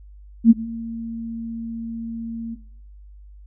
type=tone with ADSR envelope; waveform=sine; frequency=228.9 Hz; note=A#3; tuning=31 cents flat; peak=-4 dBFS; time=0.44-2.56 s; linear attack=65 ms; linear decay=28 ms; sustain=-22 dB; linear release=25 ms; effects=noise-tail reverb RT60 0.6 s tail -18 dB re dry + added 50 Hz sine -41 dBFS peak until 3.46 s